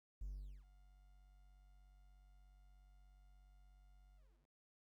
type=tone with ADSR envelope; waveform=triangle; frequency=48.39 Hz; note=G1; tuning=22 cents flat; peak=-40 dBFS; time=0.21-4.5 s; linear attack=7 ms; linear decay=420 ms; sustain=-21 dB; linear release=330 ms; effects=tanh soft clip ceiling -37 dBFS + 13-bit